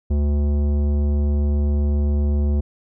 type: tone with tanh clipping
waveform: sine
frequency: 72.7 Hz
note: D2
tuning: 17 cents flat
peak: -18 dBFS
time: 0.1-2.61 s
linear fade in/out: 10 ms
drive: 14 dB
effects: none